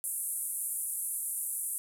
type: band-pass noise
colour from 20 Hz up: white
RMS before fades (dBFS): -35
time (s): 0.04-1.78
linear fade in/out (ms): 0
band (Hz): 8800 to 12000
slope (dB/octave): 48
effects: none